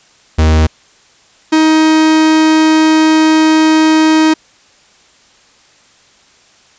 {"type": "tone pair in turn", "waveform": "45% pulse", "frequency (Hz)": [78.7, 314.8], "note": ["D#2", "D#4"], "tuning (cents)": [20, 20], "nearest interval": "2 octaves", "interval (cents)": 2400, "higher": "second", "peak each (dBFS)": -6, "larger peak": "neither", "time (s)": [[0.38, 0.67], [1.52, 4.34]], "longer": "second", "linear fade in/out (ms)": 10, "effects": ["white hiss -47 dBFS RMS until 6.78 s", "resampled to 16000 Hz"]}